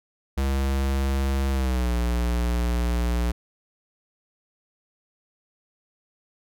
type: tone with pitch glide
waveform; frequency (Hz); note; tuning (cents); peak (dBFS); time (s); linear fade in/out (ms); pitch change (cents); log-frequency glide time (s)
square; 67.7 to 59.62; C#2 to A#1; -40 to +40; -22; 0.37-3.32; 10; -220; 1.51-1.94
effects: none